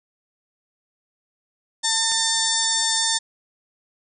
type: harmonic tone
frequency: 899 Hz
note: A5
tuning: 37 cents sharp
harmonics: 1 / 2 / 4 / 5 / 6 / 7 / 8 / 9 / 10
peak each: -30 / -29 / -25 / -28 / -27 / -30 / -26 / -30 / -30 dBFS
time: 1.83-3.19 s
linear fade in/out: 20 ms
type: click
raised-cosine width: 0.3 ms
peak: -21 dBFS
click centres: 2.118 s
effects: none